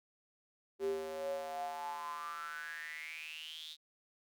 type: tone with high-pass filter sweep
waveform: square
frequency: 78.8 Hz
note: D#2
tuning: 23 cents sharp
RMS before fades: -42 dBFS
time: 0.79-3.77 s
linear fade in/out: 50 ms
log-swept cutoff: 370 to 3800 Hz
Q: 9.8
effects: none